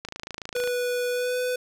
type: click train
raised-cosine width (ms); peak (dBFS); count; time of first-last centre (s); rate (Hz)
0.2; -17; 18; 0.05-0.675; 27.2
type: tone with pitch glide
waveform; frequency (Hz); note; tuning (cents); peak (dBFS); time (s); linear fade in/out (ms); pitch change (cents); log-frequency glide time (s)
square; 491.5 to 499.5; B4 to B4; -8 to +20; -25; 0.55-1.56; 5; +28; 1.11-1.37
effects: none